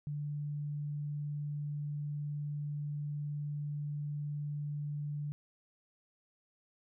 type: tone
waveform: sine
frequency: 146.83 Hz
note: D3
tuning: in tune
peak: -35 dBFS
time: 0.07-5.32 s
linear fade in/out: 0 ms
effects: none